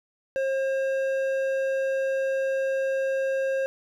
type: tone with hard clipping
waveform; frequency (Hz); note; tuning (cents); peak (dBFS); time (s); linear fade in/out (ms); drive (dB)
triangle; 536; C5; +42; -25; 0.36-3.66; 0; 12
effects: none